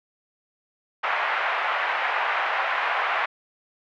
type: band-pass noise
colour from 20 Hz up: pink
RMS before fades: -25 dBFS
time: 1.03-3.26 s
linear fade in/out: 10 ms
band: 740 to 2400 Hz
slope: 24 dB/octave
effects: none